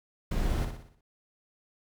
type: noise with echo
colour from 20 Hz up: brown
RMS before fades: -29 dBFS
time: 0.31-0.65 s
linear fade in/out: 5 ms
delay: 60 ms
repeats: 6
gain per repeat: -6 dB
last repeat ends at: 1.01 s
effects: none